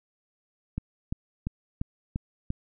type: click train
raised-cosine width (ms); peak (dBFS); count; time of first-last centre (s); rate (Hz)
5; -17; 6; 0.78-2.504; 2.9
effects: none